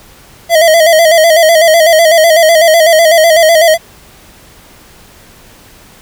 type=tone with vibrato; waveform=square; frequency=650 Hz; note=E5; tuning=24 cents flat; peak=-4 dBFS; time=0.49-3.78 s; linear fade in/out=50 ms; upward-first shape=square; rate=8 Hz; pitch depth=64 cents each way; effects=pink hiss -39 dBFS RMS until 6.01 s